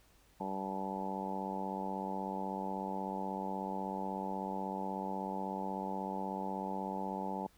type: harmonic tone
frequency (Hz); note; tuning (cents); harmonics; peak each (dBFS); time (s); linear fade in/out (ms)
96.3; G2; -30; 2 / 3 / 4 / 5 / 6 / 7 / 8 / 9 / 10; -41 / -46 / -47 / -47 / -47 / -49 / -46 / -40 / -52; 0.4-7.47; 5
effects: added 50 Hz sine -67 dBFS peak until 7.57 s + pink hiss -67 dBFS RMS until 7.57 s